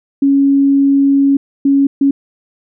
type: tone bursts at uneven times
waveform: sine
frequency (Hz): 277.2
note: C#4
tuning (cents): 0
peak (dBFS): -7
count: 3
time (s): 0.22-1.37 / 1.65-1.87 / 2.01-2.11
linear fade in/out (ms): 5
effects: none